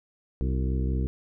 harmonic tone with a mistuned harmonic, 64.8 Hz, C2, 16 cents flat, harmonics 1 / 2 / 3 / 4 / 5 / 6 / 7, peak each -25 / -31 / -35 / -37 / -39 / -41 / -42 dBFS, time 0.41-1.07 s, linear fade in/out 0 ms, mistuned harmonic 6, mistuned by -60 cents, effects none

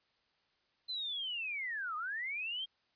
sine linear two-way sweep, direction down then up, 4115 to 1200 to 3237 Hz, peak -36 dBFS, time 0.88-2.66 s, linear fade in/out 20 ms, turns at 1.96 s, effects white hiss -75 dBFS RMS until 2.95 s + resampled to 11025 Hz

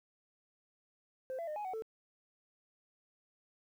sine tone with pitch steps, 520 / 672 / 609 / 836 / 748 / 443.3 Hz, C5 / E5 / D#5 / G#5 / F#5 / A4, -11 / +33 / -37 / +11 / +19 / +13 cents, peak -35 dBFS, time 1.3-1.822 s, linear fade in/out 0 ms, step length 87 ms, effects tanh soft clip ceiling -36 dBFS + 11-bit

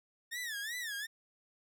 sawtooth tone with vibrato, 1796 Hz, A6, 35 cents sharp, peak -34 dBFS, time 0.31-1.07 s, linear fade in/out 20 ms, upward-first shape sine, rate 2.7 Hz, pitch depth 180 cents each way, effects none

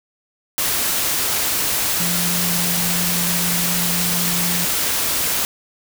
sine tone in noise, 174.61 Hz, F3, in tune, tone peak -24 dBFS, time 2-4.65 s, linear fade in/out 0 ms, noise white, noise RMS -20 dBFS, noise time 0.58-5.45 s, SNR -7 dB, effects none

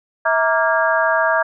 harmonic tone with a mistuned harmonic, 233.1 Hz, A#3, in tune, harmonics 3 / 4 / 5 / 6 / 7, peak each -18 / -21 / -22 / -23 / -19 dBFS, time 0.25-1.43 s, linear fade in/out 10 ms, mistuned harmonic 3, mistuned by -130 cents, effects none

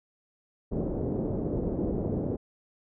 white low-pass noise, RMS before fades -30 dBFS, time 0.71-2.37 s, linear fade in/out 20 ms, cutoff 460 Hz, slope 24 dB/octave, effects none

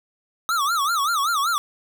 square tone with vibrato, 1243 Hz, D#6, 2 cents flat, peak -20 dBFS, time 0.49-1.58 s, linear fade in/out 0 ms, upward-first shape sine, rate 5.2 Hz, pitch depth 210 cents each way, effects none

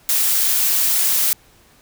blue noise, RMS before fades -17 dBFS, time 0.09-1.33 s, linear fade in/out 0 ms, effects pink hiss -52 dBFS RMS until 1.81 s

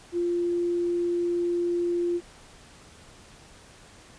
sine tone, 347.6 Hz, F4, 8 cents flat, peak -23 dBFS, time 0.12-2.21 s, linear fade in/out 50 ms, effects pink hiss -51 dBFS RMS until 4.18 s + resampled to 22050 Hz

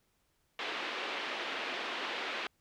white band-pass noise, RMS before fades -38 dBFS, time 0.59-2.47 s, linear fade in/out 2 ms, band 270 to 3300 Hz, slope 24 dB/octave, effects pink hiss -75 dBFS RMS until 2.6 s

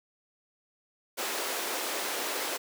pink high-pass noise, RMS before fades -33 dBFS, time 1.17-2.58 s, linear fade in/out 20 ms, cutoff 350 Hz, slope 24 dB/octave, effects none

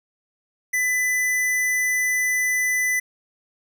square tone, 2000 Hz, B6, 21 cents sharp, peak -20 dBFS, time 0.73-3 s, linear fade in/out 10 ms, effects none

